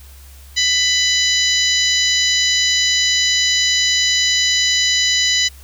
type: harmonic tone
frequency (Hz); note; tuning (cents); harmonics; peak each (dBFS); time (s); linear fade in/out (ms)
995; B5; +13; 2 / 3 / 4 / 5 / 6 / 7; -20 / -20 / -18 / -22 / -23 / -23; 0.56-5.49; 20
effects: added 68 Hz sine -38 dBFS peak until 5.63 s + white hiss -46 dBFS RMS until 5.63 s